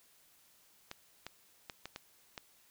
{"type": "clicks", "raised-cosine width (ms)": 0.2, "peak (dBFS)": -25, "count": 6, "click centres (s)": [0.914, 1.266, 1.698, 1.856, 1.961, 2.378], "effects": ["white hiss -66 dBFS RMS until 2.7 s"]}